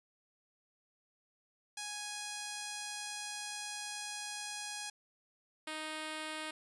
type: tone pair in turn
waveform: 5% pulse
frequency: 830.6 / 311.1 Hz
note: G#5 / D#4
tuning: 0 / 0 cents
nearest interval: octave + perfect fourth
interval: 1700 cents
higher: first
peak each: -28 / -28 dBFS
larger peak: neither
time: 1.77-4.9 / 5.67-6.51 s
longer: first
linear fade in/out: 5 ms
effects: resampled to 24000 Hz